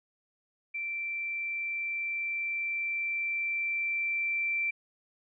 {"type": "tone with level ramp", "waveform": "sine", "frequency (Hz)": 2345, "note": "D7", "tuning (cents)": -3, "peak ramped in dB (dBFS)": [-32, -27], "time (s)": [0.74, 4.71], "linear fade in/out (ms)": 10, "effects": []}